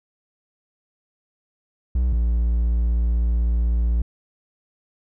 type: tone pair in turn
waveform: triangle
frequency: 61.74 / 57.97 Hz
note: B1 / A#1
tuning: 0 / -9 cents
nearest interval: minor second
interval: 109 cents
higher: first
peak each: -15 dBFS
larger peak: neither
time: 1.95-2.13 / 2.13-4.02 s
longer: second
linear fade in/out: 5 ms
effects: none